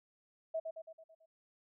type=tone with echo; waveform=sine; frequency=646 Hz; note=E5; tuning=35 cents flat; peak=-33 dBFS; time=0.54-0.6 s; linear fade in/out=10 ms; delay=110 ms; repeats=6; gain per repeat=-5 dB; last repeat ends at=1.26 s; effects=none

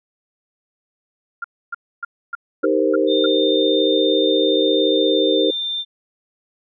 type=tone bursts; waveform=sine; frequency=1396.9 Hz; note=F6; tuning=in tune; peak=-22 dBFS; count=7; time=1.42-3.261 s; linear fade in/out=5 ms; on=23 ms; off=280 ms
type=chord; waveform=sine; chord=C minor seventh; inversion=first; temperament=equal; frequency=311.1 / 392 / 466.2 / 523.3 Hz; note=Eb4 / G4 / Bb4 / C5; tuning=0 / 0 / 0 / 0 cents; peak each=-20 dBFS; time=2.63-5.51 s; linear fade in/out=10 ms
type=tone with pitch glide; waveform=sine; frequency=3616 to 3587 Hz; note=A7 to A7; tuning=+47 to +33 cents; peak=-21 dBFS; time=3.07-5.85 s; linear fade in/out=50 ms; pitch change=-14 cents; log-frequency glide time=4.78-5.71 s
effects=none

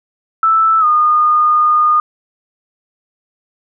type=tone with pitch glide; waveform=sine; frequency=1318.5 to 1223.1 Hz; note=E6 to D#6; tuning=0 to -30 cents; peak=-8 dBFS; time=0.43-2 s; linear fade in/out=2 ms; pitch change=-130 cents; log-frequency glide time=0.8-0.85 s; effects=none

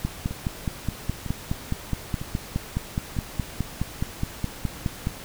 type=two click trains; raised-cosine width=5 ms; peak=-19 / -12 dBFS; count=4 / 25; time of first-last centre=0.31-3.167 / 0.05-5.071 s; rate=1.05 / 4.78 Hz; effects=pink hiss -40 dBFS RMS until 5.24 s

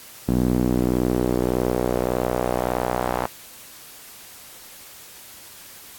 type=tone with band-pass filter sweep; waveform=sawtooth; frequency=61.7 Hz; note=B1; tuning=1 cent flat; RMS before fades=-22 dBFS; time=0.28-3.26 s; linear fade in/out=5 ms; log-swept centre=240 to 860 Hz; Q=1.7; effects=white hiss -43 dBFS RMS until 5.98 s + AAC 64 kbps

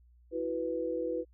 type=chord; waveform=sine; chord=E suspended second; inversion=none; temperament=equal; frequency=329.6 / 370 / 493.9 Hz; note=E4 / F#4 / B4; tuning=0 / 0 / 0 cents; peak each=-36 / -38 / -33 dBFS; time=0.31-1.25 s; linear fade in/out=50 ms; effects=added 60 Hz sine -58 dBFS peak until 1.33 s

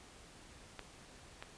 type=clicks; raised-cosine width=0.3 ms; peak=-28 dBFS; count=2; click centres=0.793 / 1.425 s; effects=pink hiss -57 dBFS RMS until 1.57 s + resampled to 22050 Hz

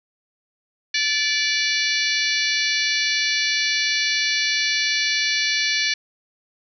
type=harmonic tone with a mistuned harmonic; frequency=581 Hz; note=D5; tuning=19 cents flat; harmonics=3 / 4 / 5 / 6 / 7 / 8 / 9 / 10; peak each=-26 / -24 / -30 / -28 / -27 / -26 / -33 / -30 dBFS; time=0.94-5.94 s; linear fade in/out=5 ms; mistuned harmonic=8; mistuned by=-68 cents; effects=none

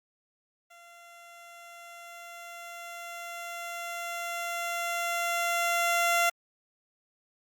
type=tone with level ramp; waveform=15% pulse; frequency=688 Hz; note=F5; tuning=26 cents flat; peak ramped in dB=-45 to -16 dBFS; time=0.7-6.3 s; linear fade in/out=10 ms; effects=Opus 48 kbps

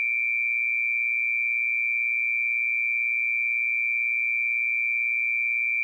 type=tone with amplitude modulation; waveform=sine; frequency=2349 Hz; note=D7; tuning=in tune; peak=-19 dBFS; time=0-5.83 s; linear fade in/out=0 ms; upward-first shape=sine; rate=118 Hz; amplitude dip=70%; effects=10-bit

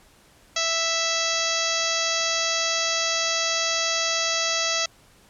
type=harmonic tone; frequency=659.3 Hz; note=E5; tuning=in tune; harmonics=1 / 2 / 3 / 4 / 5 / 6 / 7 / 8 / 9 / 10; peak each=-31 / -31 / -31 / -31 / -31 / -31 / -31 / -31 / -31 / -31 dBFS; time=0.56-4.86 s; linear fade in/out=5 ms; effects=pink hiss -55 dBFS RMS until 5.29 s + low-pass 12000 Hz 12 dB/octave

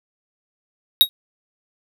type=tone with exponential decay; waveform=square; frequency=3785 Hz; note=A#7; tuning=26 cents sharp; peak=-4 dBFS; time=1.01-1.09 s; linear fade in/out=0 ms; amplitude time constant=16 ms; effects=none

